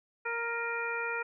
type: harmonic tone with a mistuned harmonic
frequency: 466.2 Hz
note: A#4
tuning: in tune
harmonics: 1 / 2 / 3 / 4 / 5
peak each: -38 / -39 / -35 / -40 / -38 dBFS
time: 0.25-1.23 s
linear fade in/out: 10 ms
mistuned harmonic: 5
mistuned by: +51 cents
effects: none